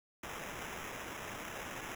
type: noise with sample-and-hold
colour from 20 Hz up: violet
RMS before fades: -44 dBFS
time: 0.23-1.95 s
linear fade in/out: 5 ms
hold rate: 4410 Hz
effects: none